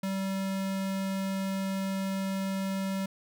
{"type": "tone", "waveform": "square", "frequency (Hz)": 193.1, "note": "G3", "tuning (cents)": -26, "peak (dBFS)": -30, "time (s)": [0.03, 3.06], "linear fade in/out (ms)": 5, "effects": []}